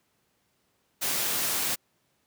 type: noise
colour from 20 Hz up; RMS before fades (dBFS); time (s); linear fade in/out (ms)
white; -28; 1.01-1.76; 20
effects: pink hiss -71 dBFS RMS until 2.26 s + high-pass 100 Hz 12 dB/octave